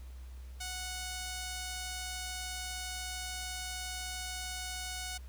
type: tone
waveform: 5% pulse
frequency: 737 Hz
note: F#5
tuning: 7 cents flat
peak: -27 dBFS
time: 0.6-5.18 s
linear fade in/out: 10 ms
effects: added 63 Hz sine -44 dBFS peak until 5.28 s + pink hiss -62 dBFS RMS until 5.28 s